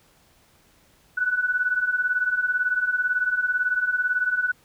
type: beating tone pair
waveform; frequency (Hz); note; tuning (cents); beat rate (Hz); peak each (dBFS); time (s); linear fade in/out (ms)
sine; 1471 / 1489; F#6 / F#6; -11 / +11; 18; -26 / -22; 1.17-4.52; 10
effects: pink hiss -59 dBFS RMS until 4.64 s